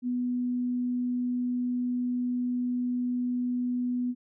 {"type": "tone", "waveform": "sine", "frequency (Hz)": 246.9, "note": "B3", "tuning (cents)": 0, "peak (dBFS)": -26, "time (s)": [0.02, 4.15], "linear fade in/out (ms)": 50, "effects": []}